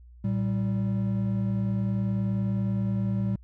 triangle tone pair together, 114.1 / 193.5 Hz, A#2 / G3, -37 / -22 cents, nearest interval major sixth, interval 915 cents, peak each -25 dBFS, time 0.24-3.36 s, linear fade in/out 5 ms, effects added 60 Hz sine -47 dBFS peak until 3.43 s

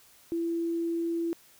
sine tone, 335.4 Hz, E4, 30 cents sharp, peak -27 dBFS, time 0.32-1.33 s, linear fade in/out 0 ms, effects white hiss -58 dBFS RMS until 1.59 s

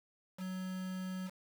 triangle tone with quantisation, 186 Hz, F#3, 9 cents sharp, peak -36 dBFS, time 0.37-1.31 s, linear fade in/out 50 ms, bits 8, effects none

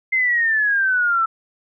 sine exponential sweep, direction down, 2093 to 1318.5 Hz, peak -15 dBFS, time 0.12-1.26 s, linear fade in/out 10 ms, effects none

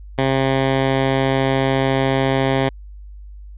10% pulse tone, 134 Hz, C3, 42 cents sharp, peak -7 dBFS, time 0.18-2.69 s, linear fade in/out 5 ms, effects added 50 Hz sine -34 dBFS peak until 3.57 s + resampled to 8000 Hz

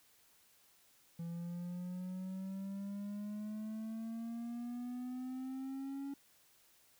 triangle exponential sweep, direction up, 167.5 to 279.7 Hz, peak -38 dBFS, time 1.19-6.14 s, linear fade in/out 5 ms, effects white hiss -68 dBFS RMS until 6.99 s

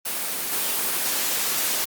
white noise with level steps, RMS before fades -27 / -24 dBFS, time 0.05-1.85 s, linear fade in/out 10 ms, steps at 0.51 s, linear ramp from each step 20 ms, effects high-pass 200 Hz 12 dB/octave + Opus 24 kbps

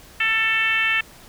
sine tone with frequency modulation, 2217 Hz, C#7, in tune, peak -17 dBFS, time 0.2-1.01 s, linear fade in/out 5 ms, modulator 440 Hz, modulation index 1.6, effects pink hiss -46 dBFS RMS until 1.28 s

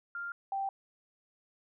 sine tone pair in turn, 1396.9 / 782.6 Hz, F6 / G5, 0 / -3 cents, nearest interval minor seventh, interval 1003 cents, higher first, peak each -36 / -31 dBFS, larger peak second, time 0.15-0.32 / 0.52-0.69 s, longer neither, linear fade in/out 2 ms, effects none

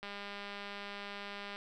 click train, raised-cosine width 0.3 ms, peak -28 dBFS, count 310, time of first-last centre 0.03-1.56 s, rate 202 Hz, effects none

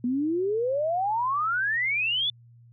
sine exponential sweep, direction up, 237 to 3535 Hz, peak -23 dBFS, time 0.04-2.3 s, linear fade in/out 2 ms, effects added 118 Hz sine -50 dBFS peak until 2.72 s

